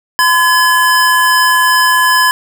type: tone pair together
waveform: square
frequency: 1019 / 1697.5 Hz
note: C6 / G#6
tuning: -46 / +37 cents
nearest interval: major sixth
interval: 883 cents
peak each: -11 dBFS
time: 0.19-2.31 s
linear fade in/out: 0 ms
effects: none